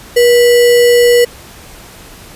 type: tone with sample-and-hold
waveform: sine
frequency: 480.8 Hz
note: B4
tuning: 46 cents flat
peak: -4 dBFS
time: 0.16-1.25 s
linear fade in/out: 10 ms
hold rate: 2450 Hz
effects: pink hiss -35 dBFS RMS until 2.35 s + resampled to 32000 Hz